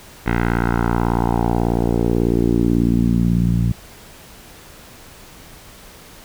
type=tone with low-pass filter sweep; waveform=10% pulse; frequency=58.27 Hz; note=A#1; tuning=in tune; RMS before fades=-17 dBFS; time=0.26-3.72 s; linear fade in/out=5 ms; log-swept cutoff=2000 to 140 Hz; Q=2.3; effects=pink hiss -42 dBFS RMS until 6.24 s